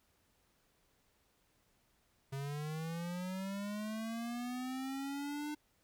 square linear sweep, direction up, 134.8 to 301.2 Hz, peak -39 dBFS, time 2.32-5.55 s, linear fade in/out 10 ms, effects pink hiss -74 dBFS RMS until 5.83 s

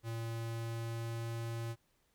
square tone with pitch glide, 114.6 to 115.46 Hz, A#2 to A#2, -29 to -16 cents, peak -38 dBFS, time 0.03-1.76 s, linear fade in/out 50 ms, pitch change +13 cents, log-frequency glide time 0.18-1.27 s, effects pink hiss -75 dBFS RMS until 2.14 s

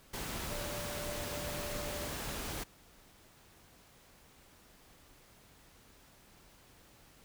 sine tone in noise, 587.3 Hz, D5, in tune, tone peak -43 dBFS, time 0.5-2.08 s, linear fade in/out 10 ms, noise pink, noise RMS -40 dBFS, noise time 0.13-2.64 s, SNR -6 dB, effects pink hiss -61 dBFS RMS until 7.24 s

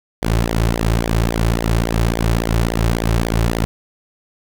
sawtooth tone with flanger, 56.6 Hz, A1, 50 cents sharp, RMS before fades -17 dBFS, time 0.22-3.65 s, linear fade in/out 0 ms, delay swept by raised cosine 0.72 to 4.32 ms, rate 3.6 Hz, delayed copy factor -0.8, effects none

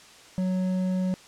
triangle tone with hard clipping, 185.1 Hz, F#3, 1 cent sharp, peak -25 dBFS, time 0.38-1.14 s, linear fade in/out 0 ms, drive 10 dB, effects white hiss -50 dBFS RMS until 1.27 s + low-pass 7000 Hz 12 dB/octave

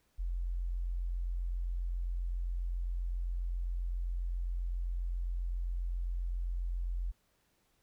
sine tone, 43.75 Hz, F1, 4 cents sharp, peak -32 dBFS, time 0.18-7.12 s, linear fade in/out 20 ms, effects pink hiss -74 dBFS RMS until 7.82 s

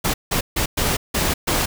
pink noise bursts at uneven times, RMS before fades -20 dBFS, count 6, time 0.04-0.14 / 0.31-0.41 / 0.56-0.66 / 0.77-0.97 / 1.14-1.34 / 1.47-1.66 s, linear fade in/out 10 ms, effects none

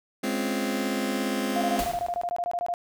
sawtooth chord, Db major seventh, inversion second, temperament just, 207.9 / 259.9 / 277.2 / 346.5 Hz, Ab3 / C4 / Db4 / F4, +2 / -11 / 0 / -14 cents, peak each -26 / -25 / -31 / -30 dBFS, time 0.23-1.81 s, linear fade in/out 10 ms
sine tone bursts, 700 Hz, F5, 4 cents sharp, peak -25 dBFS, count 16, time 1.56-2.739 s, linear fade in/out 0 ms, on 54 ms, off 21 ms
pink noise with exponential decay, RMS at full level -28 dBFS, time 1.79-2.3 s, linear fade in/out 1 ms, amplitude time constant 110 ms
effects none

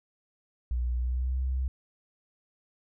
sine tone with pitch glide, 60.8 to 64.79 Hz, B1 to C2, -26 to -16 cents, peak -26 dBFS, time 0.71-1.68 s, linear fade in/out 0 ms, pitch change +110 cents, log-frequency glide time 0.95-1.39 s, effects none

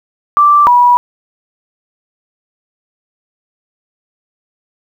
sine tone pair in turn, 1172 / 973 Hz, D6 / B5, -4 / -26 cents, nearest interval minor third, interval 322 cents, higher first, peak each -4 dBFS, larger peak neither, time 0.37-0.67 / 0.67-0.97 s, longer neither, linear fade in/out 0 ms, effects 7-bit

